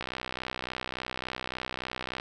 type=click train; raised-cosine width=0.3 ms; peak=-17 dBFS; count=140; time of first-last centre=0.01-2.199 s; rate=63.5 Hz; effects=none